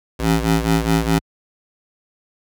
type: ring-modulated tone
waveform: 20% pulse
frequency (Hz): 110.4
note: A2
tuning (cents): +6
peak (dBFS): -7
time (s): 0.19-1.19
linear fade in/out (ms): 10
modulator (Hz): 52.8
effects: high-pass 60 Hz 12 dB/octave